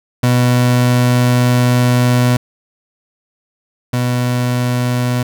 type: tone pair in turn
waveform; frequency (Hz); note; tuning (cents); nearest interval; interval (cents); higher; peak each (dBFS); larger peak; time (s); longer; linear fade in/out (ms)
30% pulse; 123.47 / 123.47; B2 / B2; 0 / 0; unison; 0; neither; -7 / -11; first; 0.23-2.37 / 3.93-5.23; first; 5
effects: none